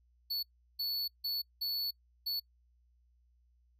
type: tone bursts at uneven times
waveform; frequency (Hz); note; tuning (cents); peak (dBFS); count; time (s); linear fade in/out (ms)
square; 4435; C#8; 0; -33; 5; 0.3-0.43 / 0.79-1.08 / 1.24-1.42 / 1.61-1.91 / 2.26-2.4; 10
effects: noise-tail reverb RT60 0.1 s tail -26 dB re dry + added 60 Hz sine -66 dBFS peak until 3.79 s